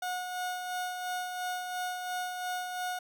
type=tone with tremolo; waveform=30% pulse; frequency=727 Hz; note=F#5; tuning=31 cents flat; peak=-29 dBFS; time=0.02-2.99 s; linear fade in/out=5 ms; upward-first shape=sine; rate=2.9 Hz; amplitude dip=40%; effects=none